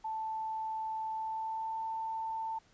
sine tone with pitch glide, 880 to 891.8 Hz, A5 to A5, 0 to +23 cents, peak -34 dBFS, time 0.04-2.59 s, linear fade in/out 10 ms, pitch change +23 cents, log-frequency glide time 1.13-1.83 s, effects pink hiss -66 dBFS RMS until 2.73 s + resampled to 16000 Hz

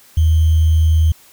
sine tone with sample-and-hold, 79.9 Hz, D#2, 47 cents sharp, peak -9 dBFS, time 0.17-1.12 s, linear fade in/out 5 ms, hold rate 3150 Hz, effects white hiss -47 dBFS RMS until 1.32 s

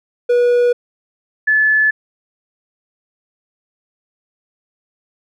triangle / sine tone pair in turn, 485.3 / 1729.4 Hz, B4 / A6, -30 / -30 cents, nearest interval octave + minor seventh, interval 2200 cents, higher second, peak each -8 / -10 dBFS, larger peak first, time 0.29-0.73 / 1.47-1.91 s, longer neither, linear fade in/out 10 ms, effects none

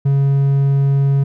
triangle tone, 138.59 Hz, C#3, in tune, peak -9 dBFS, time 0.05-1.24 s, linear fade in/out 10 ms, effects none

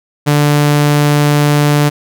sawtooth tone, 146.83 Hz, D3, in tune, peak -4 dBFS, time 0.26-1.9 s, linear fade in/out 20 ms, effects none

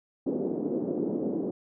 pink band-pass noise, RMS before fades -30 dBFS, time 0.26-1.51 s, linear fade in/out 5 ms, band 230 to 440 Hz, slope 24 dB/octave, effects none

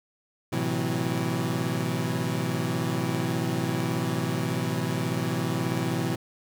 25% pulse chord, F# half-diminished seventh, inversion first, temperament equal with one note detuned, 110 / 128.27 / 164.81 / 185 Hz, A2 / C3 / E3 / F#3, 0 / -34 / 0 / 0 cents, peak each -30 / -26 / -26 / -30 dBFS, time 0.52-6.16 s, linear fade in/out 10 ms, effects none

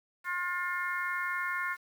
harmonic tone, 356 Hz, F4, 33 cents sharp, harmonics 3 / 4 / 5 / 6, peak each -36 / -35 / -36 / -38 dBFS, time 0.24-1.77 s, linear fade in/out 50 ms, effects 9-bit

